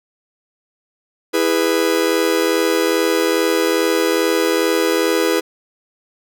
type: chord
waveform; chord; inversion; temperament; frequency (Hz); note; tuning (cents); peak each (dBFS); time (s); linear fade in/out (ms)
45% pulse; E major; none; just; 329.6 / 412 / 494.4; E4 / G#4 / B4; 0 / -14 / +2; -19; 1.33-5.41; 20
effects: none